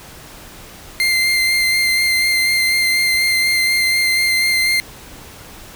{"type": "tone with vibrato", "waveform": "30% pulse", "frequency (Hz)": 2093, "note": "C7", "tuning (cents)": 0, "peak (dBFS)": -11, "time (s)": [1, 4.8], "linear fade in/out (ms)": 0, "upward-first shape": "sine", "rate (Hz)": 4.1, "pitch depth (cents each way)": 14, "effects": ["pink hiss -38 dBFS RMS until 5.75 s"]}